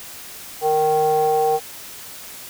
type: ring-modulated tone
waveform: triangle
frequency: 154.9 Hz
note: D#3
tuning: 7 cents flat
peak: -10 dBFS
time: 0.61-1.6 s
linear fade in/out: 50 ms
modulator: 619 Hz
effects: white hiss -37 dBFS RMS until 2.49 s